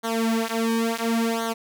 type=tone with flanger; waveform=sawtooth; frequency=227.7 Hz; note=A#3; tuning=40 cents flat; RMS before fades=-24 dBFS; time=0.03-1.54 s; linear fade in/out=20 ms; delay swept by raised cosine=0.39 to 5.89 ms; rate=0.71 Hz; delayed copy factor=-1; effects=none